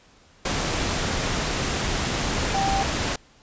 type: tone in noise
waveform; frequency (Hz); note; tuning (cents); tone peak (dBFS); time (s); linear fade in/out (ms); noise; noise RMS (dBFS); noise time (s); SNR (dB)
sine; 784; G5; 0; -22; 2.54-2.83; 5; pink; -25; 0.45-3.16; 0
effects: pink hiss -55 dBFS RMS until 3.42 s + resampled to 16000 Hz